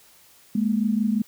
sine tone pair together, 209.7 / 235.4 Hz, G#3 / A#3, +17 / +17 cents, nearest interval major second, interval 200 cents, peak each -21 / -24 dBFS, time 0.55-1.22 s, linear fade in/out 5 ms, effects white hiss -54 dBFS RMS until 1.27 s

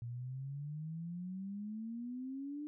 sine exponential sweep, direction up, 116.54 to 301.1 Hz, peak -40 dBFS, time 0.02-2.67 s, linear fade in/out 0 ms, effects none

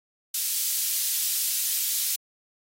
white high-pass noise, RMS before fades -26 dBFS, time 0.34-2.16 s, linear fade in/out 5 ms, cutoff 4000 Hz, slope 12 dB/octave, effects AAC 48 kbps

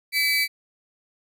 30% pulse tone pair together, 2008 / 2298 Hz, B6 / D7, +28 / -38 cents, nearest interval major second, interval 234 cents, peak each -24 / -18 dBFS, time 0.12-0.48 s, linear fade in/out 50 ms, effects none

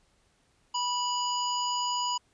harmonic tone, 981 Hz, B5, 12 cents flat, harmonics 1 / 3 / 5 / 7, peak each -29 / -34 / -36 / -37 dBFS, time 0.74-2.18 s, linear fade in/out 10 ms, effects pink hiss -68 dBFS RMS until 2.33 s + resampled to 22050 Hz

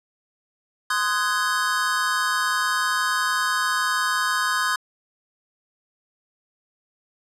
square chord, Ab dominant seventh, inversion first, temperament just, 1038.3 / 1245.9 / 1495.1 / 1661.2 Hz, C6 / Eb6 / Gb6 / Ab6, -14 / +2 / +18 / 0 cents, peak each -27 dBFS, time 0.9-4.76 s, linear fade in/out 5 ms, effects low-pass 11000 Hz 12 dB/octave

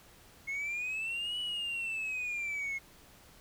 sine linear two-way sweep, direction up then down, 2158 to 2960 to 2158 Hz, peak -31 dBFS, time 0.47-2.79 s, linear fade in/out 20 ms, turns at 1.39 s, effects tanh soft clip ceiling -32 dBFS + pink hiss -58 dBFS RMS until 3.4 s

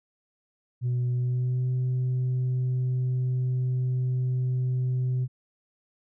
sine tone with pitch glide, 123.47 to 127.16 Hz, B2 to C3, 0 to -49 cents, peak -21 dBFS, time 0.81-5.28 s, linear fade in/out 50 ms, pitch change +51 cents, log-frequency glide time 1.12-1.69 s, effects tanh soft clip ceiling -22 dBFS

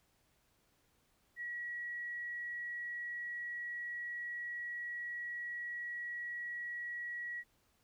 sine tone, 1920 Hz, B6, 49 cents flat, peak -39 dBFS, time 1.36-7.44 s, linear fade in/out 50 ms, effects pink hiss -74 dBFS RMS until 7.83 s

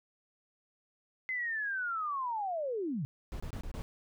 sine linear sweep, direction down, 2065 to 123.47 Hz, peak -32 dBFS, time 1.29-3.05 s, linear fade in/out 0 ms
brown noise bursts, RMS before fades -39 dBFS, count 5, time 3.32-3.82 s, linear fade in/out 0 ms, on 80 ms, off 25 ms
effects none

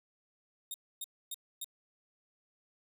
10% pulse tone bursts, 3697 Hz, A#7, 15 cents flat, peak -30 dBFS, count 4, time 0.71-1.644 s, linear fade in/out 2 ms, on 31 ms, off 270 ms, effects none

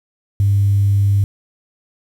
sine tone, 100 Hz, G2, 35 cents sharp, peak -10 dBFS, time 0.4-1.24 s, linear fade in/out 0 ms, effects tanh soft clip ceiling -6 dBFS + 7-bit

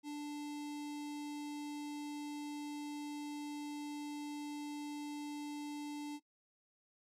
square tone with notch filter, 293.7 Hz, D4, in tune, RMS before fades -43 dBFS, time 0.03-6.2 s, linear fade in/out 50 ms, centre 1500 Hz, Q 1.7, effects noise-tail reverb RT60 0.1 s tail -20 dB re dry + low-pass 11000 Hz 12 dB/octave

